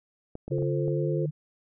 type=clicks; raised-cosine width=2 ms; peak=-24 dBFS; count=5; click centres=0.354 / 0.48 / 0.584 / 0.624 / 0.881 s
type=tone with pitch glide; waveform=sine; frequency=140.5 to 150.58 Hz; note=C#3 to D3; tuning=+24 to +44 cents; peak=-27 dBFS; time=0.5-1.31 s; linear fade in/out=20 ms; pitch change=+120 cents; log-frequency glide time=0.64-1.2 s
type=chord; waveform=sine; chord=F major; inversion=none; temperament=equal; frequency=349.2 / 440 / 523.3 Hz; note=F4 / A4 / C5; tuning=0 / 0 / 0 cents; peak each=-30 / -32 / -33 dBFS; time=0.51-1.26 s; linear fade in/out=5 ms
effects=none